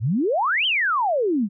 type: exponential two-way sweep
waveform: sine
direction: up then down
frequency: 97 to 3220 to 185.8 Hz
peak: -18 dBFS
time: 0-1.49 s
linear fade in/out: 50 ms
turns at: 0.66 s
effects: none